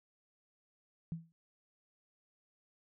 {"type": "tone with exponential decay", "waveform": "sine", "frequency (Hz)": 164.81, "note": "E3", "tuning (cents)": 0, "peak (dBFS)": -33, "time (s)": [1.12, 1.32], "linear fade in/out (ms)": 0, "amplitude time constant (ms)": 42, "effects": []}